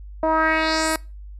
10% pulse tone with low-pass filter sweep, 317.6 Hz, D#4, 36 cents sharp, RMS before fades -20 dBFS, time 0.23-0.96 s, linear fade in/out 2 ms, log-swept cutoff 710 to 12000 Hz, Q 2.7, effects noise-tail reverb RT60 0.3 s tail -23 dB re dry + added 50 Hz sine -35 dBFS peak until 1.39 s

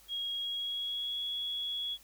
sine tone with pitch glide, 3289 to 3354 Hz, G#7 to G#7, -18 to +16 cents, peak -33 dBFS, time 0.08-1.98 s, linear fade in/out 50 ms, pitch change +34 cents, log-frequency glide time 0.34-1.22 s, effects added 50 Hz sine -65 dBFS peak until 2.03 s + white hiss -60 dBFS RMS until 2.03 s

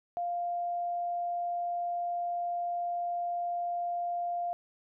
sine tone, 698.5 Hz, F5, in tune, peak -30 dBFS, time 0.17-4.53 s, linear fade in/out 0 ms, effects none

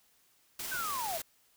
white noise with tremolo, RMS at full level -38 dBFS, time 0.59-1.22 s, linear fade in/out 5 ms, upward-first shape triangle, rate 20 Hz, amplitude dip 25%
sine linear sweep, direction down, 1566 to 619 Hz, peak -34 dBFS, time 0.71-1.18 s, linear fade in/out 10 ms
effects white hiss -68 dBFS RMS until 1.56 s

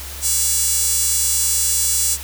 5% pulse tone with high-pass filter, 570 Hz, C#5, 48 cents sharp, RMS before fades -18 dBFS, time 0.21-2.18 s, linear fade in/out 50 ms, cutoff 8900 Hz, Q 1.8, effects added 69 Hz sine -33 dBFS peak until 2.23 s + white hiss -33 dBFS RMS until 2.23 s

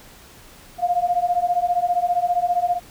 sine beating tone pair, 698.5 / 713.5 Hz, F5 / F5, 0 / +37 cents, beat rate 15 Hz, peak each -21 / -20 dBFS, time 0.78-2.8 s, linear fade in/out 50 ms, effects pink hiss -46 dBFS RMS until 2.9 s

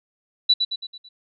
sine tone with echo, 3951 Hz, B7, in tune, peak -12 dBFS, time 0.49-0.54 s, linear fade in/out 10 ms, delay 110 ms, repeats 5, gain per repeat -6 dB, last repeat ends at 1.09 s, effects none

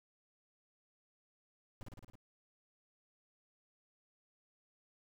brown noise with echo, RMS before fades -45 dBFS, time 1.81-1.83 s, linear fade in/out 0 ms, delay 54 ms, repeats 6, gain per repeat -2 dB, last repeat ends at 2.154 s, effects none

